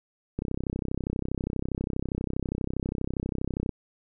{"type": "click train", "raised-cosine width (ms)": 3, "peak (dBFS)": -16, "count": 108, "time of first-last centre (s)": [0.39, 3.692], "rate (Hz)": 32.4, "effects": []}